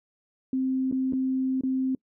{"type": "tone with dropouts", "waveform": "sine", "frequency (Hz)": 261.6, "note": "C4", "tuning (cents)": 0, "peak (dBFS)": -23, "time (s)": [0.53, 1.95], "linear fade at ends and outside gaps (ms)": 2, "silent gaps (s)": [[0.914, 0.924], [1.125, 1.133], [1.61, 1.635]], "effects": ["noise-tail reverb RT60 0.1 s tail -26 dB re dry"]}